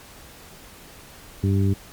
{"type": "harmonic tone", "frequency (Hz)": 98, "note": "G2", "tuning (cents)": 0, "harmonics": [1, 2, 3, 4], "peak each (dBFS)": [-18, -24, -28, -30], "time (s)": [1.43, 1.74], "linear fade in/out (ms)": 10, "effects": ["pink hiss -45 dBFS RMS until 1.92 s", "MP3 96 kbps"]}